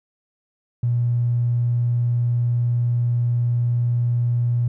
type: tone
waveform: triangle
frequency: 120.1 Hz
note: B2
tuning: 48 cents flat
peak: -13 dBFS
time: 0.83-4.68 s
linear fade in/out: 5 ms
effects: tanh soft clip ceiling -15 dBFS